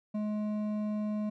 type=tone with hard clipping; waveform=sine; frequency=211.3 Hz; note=G#3; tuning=30 cents sharp; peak=-32 dBFS; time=0.14-1.3 s; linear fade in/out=10 ms; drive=8 dB; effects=none